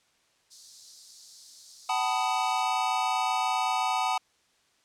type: high-pass noise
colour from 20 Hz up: pink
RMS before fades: -47 dBFS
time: 0.5-2.64 s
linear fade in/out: 20 ms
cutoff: 4200 Hz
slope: 48 dB/octave
type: chord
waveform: square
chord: B dominant seventh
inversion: second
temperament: equal with one note detuned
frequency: 754.7 / 880 / 987.8 / 1244.5 Hz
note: F#5 / A5 / B5 / D#6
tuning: +34 / 0 / 0 / 0 cents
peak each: -30 / -31 / -33 / -33 dBFS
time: 1.89-4.18 s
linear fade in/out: 5 ms
effects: white hiss -67 dBFS RMS until 4.84 s + low-pass 7000 Hz 12 dB/octave